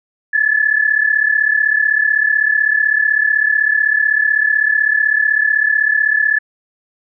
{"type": "tone pair together", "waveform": "sine", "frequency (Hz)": [1707.1, 1743], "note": ["G#6", "A6"], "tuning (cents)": [47, -17], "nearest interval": "unison", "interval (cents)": 36, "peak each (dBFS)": -14, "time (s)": [0.33, 6.39], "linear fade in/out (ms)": 10, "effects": []}